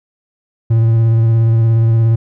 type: tone with vibrato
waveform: triangle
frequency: 113.7 Hz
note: A#2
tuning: 43 cents flat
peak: -6 dBFS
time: 0.7-2.16 s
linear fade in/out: 10 ms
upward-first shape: square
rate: 17 Hz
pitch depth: 17 cents each way
effects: none